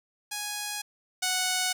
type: tone pair in turn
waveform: 5% pulse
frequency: 830.6 / 738.4 Hz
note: G#5 / F#5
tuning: 0 / -4 cents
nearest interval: major second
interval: 204 cents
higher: first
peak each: -20 / -14 dBFS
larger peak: second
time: 0.31-0.82 / 1.22-1.73 s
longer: neither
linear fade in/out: 10 ms
effects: none